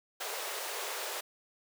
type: high-pass noise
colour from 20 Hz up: pink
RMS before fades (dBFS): -38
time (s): 0.2-1.21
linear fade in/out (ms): 10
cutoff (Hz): 410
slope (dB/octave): 48
effects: none